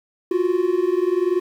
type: tone pair together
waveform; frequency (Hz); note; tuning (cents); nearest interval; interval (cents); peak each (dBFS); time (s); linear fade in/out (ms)
triangle; 349.3 / 370; F4 / F#4; 0 / 0; minor second; 100; -18; 0.31-1.4; 5
effects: 8-bit